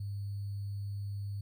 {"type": "tone with sample-and-hold", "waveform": "sine", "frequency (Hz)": 100.4, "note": "G2", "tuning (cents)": 42, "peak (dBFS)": -35, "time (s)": [0, 1.41], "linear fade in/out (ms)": 5, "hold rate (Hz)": 4410, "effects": []}